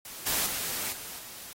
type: noise with level steps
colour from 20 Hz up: white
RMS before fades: -42 / -28 / -33 / -41 / -44 dBFS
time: 0.05-1.53 s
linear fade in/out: 2 ms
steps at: 0.26 / 0.46 / 0.92 / 1.18 s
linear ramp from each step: 10 ms
effects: AAC 48 kbps